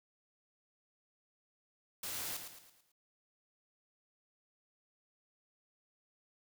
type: noise with echo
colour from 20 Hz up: white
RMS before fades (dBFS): -41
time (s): 2.03-2.37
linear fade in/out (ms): 5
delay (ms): 110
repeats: 5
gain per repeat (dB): -7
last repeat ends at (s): 2.92
effects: none